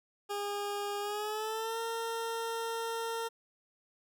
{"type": "tone with pitch glide", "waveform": "20% pulse", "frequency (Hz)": [407.6, 457.5], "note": ["G#4", "A#4"], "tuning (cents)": [-32, -32], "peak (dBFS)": -29, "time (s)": [0.29, 3.29], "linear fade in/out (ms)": 20, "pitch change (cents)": 200, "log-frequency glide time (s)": [1, 1.79], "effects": []}